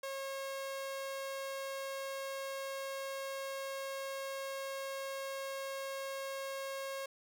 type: tone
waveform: sawtooth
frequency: 543 Hz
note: C#5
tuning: 36 cents flat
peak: -35 dBFS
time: 0.03-7.06 s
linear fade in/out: 5 ms
effects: none